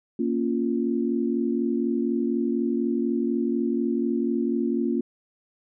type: chord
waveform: sine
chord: Bb minor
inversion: none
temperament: equal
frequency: 233.1 / 277.2 / 349.2 Hz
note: Bb3 / Db4 / F4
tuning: 0 / 0 / 0 cents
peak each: -25 / -27 / -27 dBFS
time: 0.19-5.01 s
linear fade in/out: 5 ms
effects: none